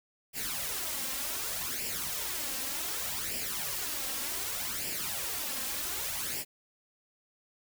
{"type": "noise with flanger", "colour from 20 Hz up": "white", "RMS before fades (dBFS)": -35, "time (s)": [0.33, 6.45], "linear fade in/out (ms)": 50, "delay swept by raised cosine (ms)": [0.39, 3.79], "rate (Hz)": 0.66, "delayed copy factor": 0.65, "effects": []}